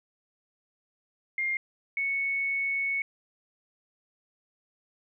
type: tone pair in turn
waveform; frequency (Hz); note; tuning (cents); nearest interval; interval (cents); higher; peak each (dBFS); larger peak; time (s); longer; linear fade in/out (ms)
sine; 2118 / 2213; C7 / C#7; +21 / -3; minor second; 76; second; -26; neither; 1.38-1.57 / 1.97-3.02; second; 2
effects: none